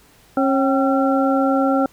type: harmonic tone with a mistuned harmonic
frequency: 271.6 Hz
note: C#4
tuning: 35 cents flat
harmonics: 1 / 2 / 3 / 5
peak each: -17 / -20 / -22 / -24 dBFS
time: 0.37-1.86 s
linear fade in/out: 2 ms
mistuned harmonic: 3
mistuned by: -86 cents
effects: pink hiss -52 dBFS RMS until 1.92 s